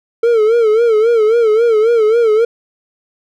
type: tone with vibrato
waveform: triangle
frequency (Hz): 449.4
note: A4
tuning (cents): +37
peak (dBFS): -6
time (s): 0.23-2.45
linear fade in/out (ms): 5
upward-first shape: sine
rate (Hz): 3.7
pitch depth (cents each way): 100
effects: none